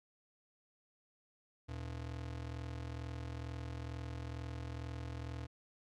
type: ring-modulated tone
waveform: square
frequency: 96.6 Hz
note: G2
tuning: 25 cents flat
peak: -39 dBFS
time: 1.68-5.47 s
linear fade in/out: 20 ms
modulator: 21.1 Hz
effects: low-pass 6000 Hz 12 dB/octave